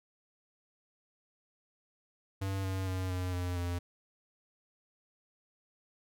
square tone with pitch steps, 96.9 / 94.96 / 93.06 / 91.2 / 89.37 / 87.58 Hz, G2 / F#2 / F#2 / F#2 / F2 / F2, -20 / +45 / +10 / -24 / +40 / +5 cents, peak -33 dBFS, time 2.41-3.79 s, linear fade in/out 10 ms, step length 230 ms, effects none

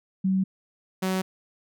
sine / sawtooth tone pair in turn, 189.9 / 187.72 Hz, F#3 / F#3, +45 / +25 cents, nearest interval unison, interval 20 cents, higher first, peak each -20 dBFS, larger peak neither, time 0.24-0.44 / 1.02-1.22 s, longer neither, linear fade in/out 10 ms, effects none

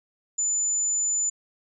sine tone, 7020 Hz, A8, 5 cents flat, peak -22 dBFS, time 0.38-1.3 s, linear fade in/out 10 ms, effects none

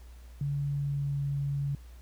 sine tone with pitch glide, 142.2 to 140.89 Hz, C#3 to C#3, +45 to +28 cents, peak -28 dBFS, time 0.41-1.75 s, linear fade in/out 2 ms, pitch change -17 cents, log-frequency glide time 0.77-1.18 s, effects added 60 Hz sine -46 dBFS peak until 2.01 s + pink hiss -61 dBFS RMS until 2.01 s

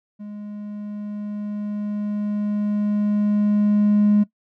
triangle tone with level ramp, 207.7 Hz, G#3, in tune, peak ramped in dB -30 to -9 dBFS, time 0.19-4.24 s, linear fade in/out 20 ms, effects noise-tail reverb RT60 0.1 s tail -19 dB re dry + tanh soft clip ceiling -9 dBFS

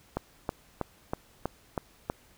click train, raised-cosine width 1 ms, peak -15 dBFS, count 7, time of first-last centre 0.17-2.099 s, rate 3.11 Hz, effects pink hiss -60 dBFS RMS until 2.37 s

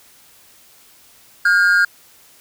triangle tone pair together, 1422 / 1608.9 Hz, F6 / G6, +31 / +45 cents, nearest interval major second, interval 214 cents, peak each -12 dBFS, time 1.45-1.85 s, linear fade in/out 5 ms, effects white hiss -49 dBFS RMS until 2.4 s

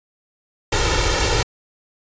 pink noise with comb filter, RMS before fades -18 dBFS, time 0.72-1.43 s, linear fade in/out 5 ms, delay 2.2 ms, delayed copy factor +0.95, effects resampled to 16000 Hz

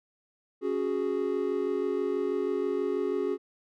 triangle chord, C# suspended fourth, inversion none, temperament just, 277.2 / 369.6 / 415.8 Hz, C#4 / F#4 / G#4, 0 / -2 / +2 cents, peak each -32 / -28 / -28 dBFS, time 0.61-3.38 s, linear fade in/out 50 ms, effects none

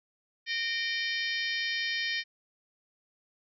harmonic tone with a mistuned harmonic, 615 Hz, D#5, 20 cents flat, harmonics 3 / 4 / 5 / 6 / 7 / 8 / 9, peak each -33 / -35 / -37 / -39 / -40 / -41 / -42 dBFS, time 0.46-2.24 s, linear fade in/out 50 ms, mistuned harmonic 4, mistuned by -78 cents, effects none

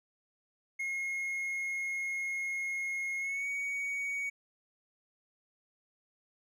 triangle tone with pitch glide, 2156 to 2244 Hz, C#7 to C#7, -49 to +21 cents, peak -31 dBFS, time 0.79-4.3 s, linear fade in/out 10 ms, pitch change +70 cents, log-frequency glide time 3.19-3.47 s, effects none

